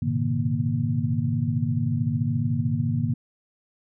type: tone cluster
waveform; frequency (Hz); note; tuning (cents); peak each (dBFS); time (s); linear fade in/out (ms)
sine; 104.4 / 119.9 / 133.5 / 154 / 234.9; G#2 / A#2 / C3 / D#3 / A#3; +10 / +49 / +35 / -17 / +13; -28; 0.02-3.14; 5
effects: none